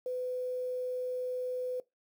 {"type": "tone with quantisation", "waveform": "sine", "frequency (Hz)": 503, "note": "B4", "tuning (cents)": 32, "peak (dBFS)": -32, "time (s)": [0.06, 1.8], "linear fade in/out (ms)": 2, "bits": 10, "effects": ["noise-tail reverb RT60 0.2 s tail -21 dB re dry"]}